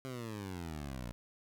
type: exponential sweep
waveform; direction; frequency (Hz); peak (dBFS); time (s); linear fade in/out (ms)
15% pulse; down; 134.5 to 57.2; -34; 0.05-1.12; 0
effects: none